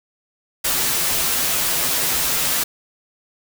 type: noise with comb filter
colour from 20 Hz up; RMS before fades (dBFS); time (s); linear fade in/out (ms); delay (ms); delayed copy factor
white; -20; 0.64-2.64; 10; 9.8; -0.8
effects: none